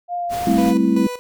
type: tone with vibrato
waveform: sine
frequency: 700 Hz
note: F5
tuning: 4 cents sharp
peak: -21 dBFS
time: 0.08-0.74 s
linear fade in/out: 50 ms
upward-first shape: triangle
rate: 3.5 Hz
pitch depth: 16 cents each way
type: noise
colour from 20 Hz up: pink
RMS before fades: -31 dBFS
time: 0.29-0.74 s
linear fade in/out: 50 ms
type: chord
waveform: sine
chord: A minor seventh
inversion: third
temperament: equal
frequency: 196 / 220 / 261.6 / 329.6 Hz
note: G3 / A3 / C4 / E4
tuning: 0 / 0 / 0 / 0 cents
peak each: -19 dBFS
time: 0.47-1.07 s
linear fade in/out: 2 ms
type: tone with tremolo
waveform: 30% pulse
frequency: 493.9 Hz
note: B4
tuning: in tune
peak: -23 dBFS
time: 0.58-1.19 s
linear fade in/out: 0 ms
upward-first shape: square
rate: 2.6 Hz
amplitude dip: 70%
effects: none